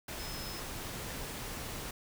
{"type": "tone in noise", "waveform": "sine", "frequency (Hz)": 5160, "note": "E8", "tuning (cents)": -38, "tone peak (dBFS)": -46, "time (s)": [0.19, 0.6], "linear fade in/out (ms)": 5, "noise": "pink", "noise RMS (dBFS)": -41, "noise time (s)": [0.08, 1.91], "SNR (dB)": -8, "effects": []}